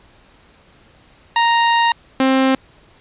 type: tone pair in turn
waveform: sawtooth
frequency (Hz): 932.3 / 264.5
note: A#5 / C4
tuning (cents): 0 / +19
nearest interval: octave + minor seventh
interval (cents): 2181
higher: first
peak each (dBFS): -8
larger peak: neither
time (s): 1.36-1.92 / 2.2-2.55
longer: first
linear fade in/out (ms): 2
effects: pink hiss -50 dBFS RMS until 3 s + resampled to 8000 Hz